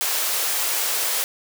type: high-pass noise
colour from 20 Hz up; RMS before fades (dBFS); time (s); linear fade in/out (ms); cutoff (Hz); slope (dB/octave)
white; -23; 0.01-1.24; 0; 400; 24
effects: none